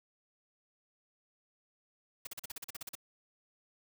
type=noise bursts; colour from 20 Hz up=white; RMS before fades=-42 dBFS; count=12; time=2.25-2.953 s; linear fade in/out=5 ms; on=21 ms; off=41 ms; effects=none